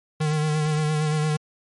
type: tone with vibrato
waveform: square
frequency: 153.1 Hz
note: D#3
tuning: 28 cents flat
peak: -21 dBFS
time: 0.2-1.37 s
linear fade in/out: 10 ms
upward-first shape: sine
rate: 8.7 Hz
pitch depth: 32 cents each way
effects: MP3 48 kbps